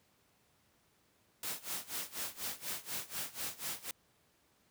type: noise with tremolo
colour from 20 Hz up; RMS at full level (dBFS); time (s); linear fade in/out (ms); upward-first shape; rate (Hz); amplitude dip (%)
white; -38; 1.43-3.91; 2; sine; 4.1; 90
effects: pink hiss -71 dBFS RMS until 4.7 s + high-pass 80 Hz 12 dB/octave